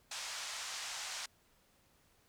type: band-pass noise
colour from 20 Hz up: white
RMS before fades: -43 dBFS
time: 0.11-1.26 s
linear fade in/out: 5 ms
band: 690 to 7300 Hz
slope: 24 dB/octave
effects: pink hiss -70 dBFS RMS until 2.28 s